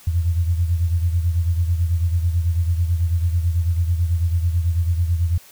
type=beating tone pair; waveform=sine; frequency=84 / 93.1 Hz; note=E2 / F#2; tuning=+33 / +11 cents; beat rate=9.1 Hz; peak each=-17 / -24 dBFS; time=0.07-5.38 s; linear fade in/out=5 ms; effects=white hiss -47 dBFS RMS until 5.51 s